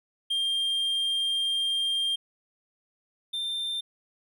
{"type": "tone pair in turn", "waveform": "triangle", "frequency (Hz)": [3196, 3587], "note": ["G7", "A7"], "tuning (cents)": [33, 33], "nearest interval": "major second", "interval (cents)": 200, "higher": "second", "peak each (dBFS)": [-23, -27], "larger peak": "first", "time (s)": [[0.3, 2.16], [3.33, 3.81]], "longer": "first", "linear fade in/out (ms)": 10, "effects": []}